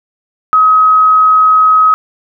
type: tone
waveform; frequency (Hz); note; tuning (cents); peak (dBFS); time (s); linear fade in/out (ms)
sine; 1270; D#6; +35; -4; 0.53-1.94; 0
effects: none